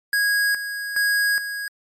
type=tone with tremolo; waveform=square; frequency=1650 Hz; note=G#6; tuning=12 cents flat; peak=-18 dBFS; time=0.13-1.68 s; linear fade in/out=2 ms; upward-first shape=square; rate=1.2 Hz; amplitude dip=65%; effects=MP3 64 kbps